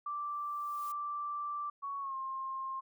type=tone; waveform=sine; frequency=1172 Hz; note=D6; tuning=4 cents flat; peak=-35 dBFS; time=0.06-1.7 s; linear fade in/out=5 ms
type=noise with exponential growth; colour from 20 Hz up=blue; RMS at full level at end=-50 dBFS; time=0.09-0.92 s; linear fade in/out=5 ms; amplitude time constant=180 ms
type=tone with pitch glide; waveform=sine; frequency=1116 to 1063.1 Hz; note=C#6 to C6; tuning=+11 to +27 cents; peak=-36 dBFS; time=1.82-2.81 s; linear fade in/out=20 ms; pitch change=-84 cents; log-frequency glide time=2-2.15 s
effects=none